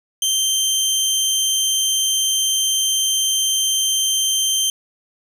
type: tone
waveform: 20% pulse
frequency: 3136 Hz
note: G7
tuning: in tune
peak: -11 dBFS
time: 0.22-4.7 s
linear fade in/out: 2 ms
effects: none